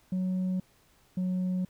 sine tone pair in turn, 185 / 183.51 Hz, F#3 / F#3, 0 / -14 cents, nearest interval unison, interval 14 cents, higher first, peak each -24 dBFS, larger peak neither, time 0.12-0.6 / 1.17-1.65 s, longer neither, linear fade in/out 5 ms, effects tanh soft clip ceiling -26 dBFS + pink hiss -64 dBFS RMS until 1.69 s

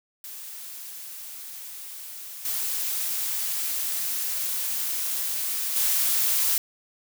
blue noise with level steps, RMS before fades -39 / -28 / -23 dBFS, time 0.24-6.58 s, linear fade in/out 2 ms, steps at 2.45 / 5.76 s, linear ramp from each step 2 ms, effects none

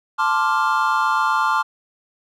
triangle chord, D minor seventh, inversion second, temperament equal, 880 / 1046.5 / 1174.7 / 1396.9 Hz, A5 / C6 / D6 / F6, 0 / 0 / 0 / 0 cents, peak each -20 dBFS, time 0.18-1.63 s, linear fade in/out 20 ms, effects none

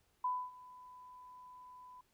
sine tone with ADSR envelope, 1000 Hz, B5, 21 cents sharp, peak -31 dBFS, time 0.24-2.01 s, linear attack 6 ms, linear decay 260 ms, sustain -21 dB, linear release 4 ms, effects pink hiss -75 dBFS RMS until 2.13 s

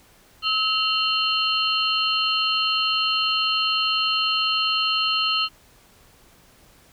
sine tone cluster, 1290 / 2781 / 3051 / 4222 Hz, E6 / F7 / G7 / C8, -38 / -8 / -48 / +15 cents, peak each -25 dBFS, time 0.42-5.49 s, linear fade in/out 50 ms, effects pink hiss -54 dBFS RMS until 6.92 s

